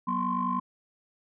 sine tone cluster, 186.1 / 242.5 / 1032 / 1082 Hz, F#3 / B3 / C6 / C#6, +10 / -31 / -24 / -42 cents, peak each -33 / -32 / -28 / -33 dBFS, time 0.07-0.6 s, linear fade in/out 10 ms, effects tanh soft clip ceiling -17 dBFS

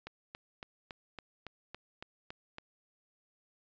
click train, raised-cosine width 0.3 ms, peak -27 dBFS, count 10, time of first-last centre 0.07-2.584 s, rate 3.58 Hz, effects resampled to 16000 Hz

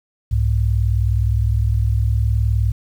sine tone pair together, 65.41 / 104.89 Hz, C2 / G#2, 0 / +18 cents, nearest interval minor sixth, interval 818 cents, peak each -17 dBFS, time 0.31-2.72 s, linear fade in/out 10 ms, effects 8-bit

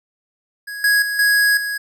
square tone with level steps, 1661.2 Hz, G#6, in tune, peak -28 / -13 / -21 / -13 / -22 dBFS, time 0.67-1.78 s, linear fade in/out 10 ms, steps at 0.84 / 1.02 / 1.19 / 1.57 s, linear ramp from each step 2 ms, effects none

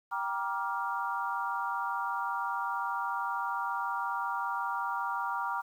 sine chord, G minor seventh, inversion none, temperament equal with one note detuned, 784 / 949.2 / 1174.7 / 1396.9 Hz, G5 / Bb5 / D6 / F6, 0 / +31 / 0 / 0 cents, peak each -38 / -34 / -36 / -37 dBFS, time 0.11-5.62 s, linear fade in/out 20 ms, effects 10-bit

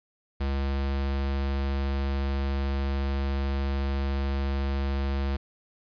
square tone, 68.7 Hz, C#2, 15 cents flat, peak -26 dBFS, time 0.4-5.37 s, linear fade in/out 10 ms, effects resampled to 11025 Hz + 10-bit

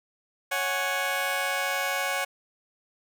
15% pulse chord, C# suspended fourth, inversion none, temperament just, 554.4 / 739.2 / 831.5 Hz, C#5 / F#5 / G#5, 0 / -2 / +2 cents, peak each -24 / -24 / -27 dBFS, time 0.51-2.25 s, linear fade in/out 10 ms, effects none

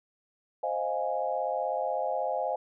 sine chord, F minor seventh, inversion second, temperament equal, 523.3 / 622.3 / 698.5 / 830.6 Hz, C5 / Eb5 / F5 / Ab5, 0 / 0 / 0 / 0 cents, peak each -33 dBFS, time 0.63-2.56 s, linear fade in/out 5 ms, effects none

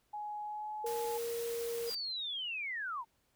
sine tone with pitch glide, 838 to 850.7 Hz, G#5 to G#5, +15 to +41 cents, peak -38 dBFS, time 0.13-1.18 s, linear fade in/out 10 ms, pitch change +26 cents, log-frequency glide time 0.42-0.71 s
sine tone, 467.2 Hz, A#4, 4 cents sharp, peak -35 dBFS, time 0.84-1.9 s, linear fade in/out 5 ms
white noise, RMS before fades -46 dBFS, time 0.86-1.95 s, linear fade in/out 5 ms
sine linear sweep, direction down, 4978 to 870 Hz, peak -36 dBFS, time 1.86-3.05 s, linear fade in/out 50 ms
effects pink hiss -75 dBFS RMS until 3.35 s

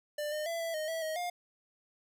square tone with pitch steps, 594 / 608 / 670 / 663 / 619 / 653 / 630 / 708 Hz, D5 / D#5 / E5 / E5 / D#5 / E5 / D#5 / F5, +20 / -40 / +28 / +10 / -9 / -17 / +21 / +23 cents, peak -34 dBFS, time 0.18-1.3 s, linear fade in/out 5 ms, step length 140 ms, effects none

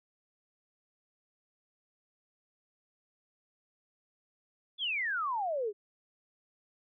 sine exponential sweep, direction down, 3520 to 391 Hz, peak -30 dBFS, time 4.78-5.73 s, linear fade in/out 50 ms, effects none

